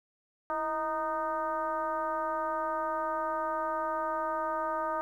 sine tone with frequency modulation, 932.3 Hz, A#5, in tune, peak -29 dBFS, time 0.5-5.01 s, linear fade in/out 0 ms, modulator 302 Hz, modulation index 1.4, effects 11-bit

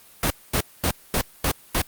pink noise bursts, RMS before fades -21 dBFS, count 6, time 0.23-1.818 s, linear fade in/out 2 ms, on 73 ms, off 230 ms, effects white hiss -50 dBFS RMS until 1.87 s + Opus 32 kbps

